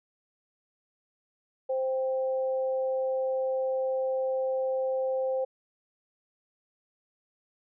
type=tone pair together; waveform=sine; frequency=523.3 / 785.5 Hz; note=C5 / G5; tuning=0 / +3 cents; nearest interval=perfect fifth; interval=703 cents; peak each=-26 / -38 dBFS; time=1.69-5.45 s; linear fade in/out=10 ms; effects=none